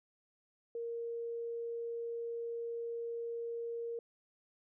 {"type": "tone", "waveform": "sine", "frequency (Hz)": 466.2, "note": "A#4", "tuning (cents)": 0, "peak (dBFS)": -37, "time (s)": [0.75, 3.99], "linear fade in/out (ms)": 2, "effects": []}